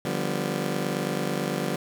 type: chord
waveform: 20% pulse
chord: G dominant seventh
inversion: second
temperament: just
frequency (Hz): 147 / 176.4 / 196 / 245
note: D3 / F3 / G3 / B3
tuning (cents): +2 / +18 / 0 / -14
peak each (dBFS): -27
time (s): 0.05-1.76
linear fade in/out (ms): 2
effects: none